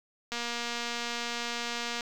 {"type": "click train", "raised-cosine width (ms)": 0.2, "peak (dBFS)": -17, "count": 401, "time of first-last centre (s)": [0.32, 2.008], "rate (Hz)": 237, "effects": ["8-bit"]}